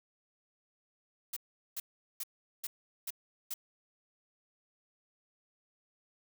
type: noise bursts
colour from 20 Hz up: blue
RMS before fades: -38 dBFS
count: 6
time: 1.33-3.54 s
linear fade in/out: 5 ms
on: 35 ms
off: 400 ms
effects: none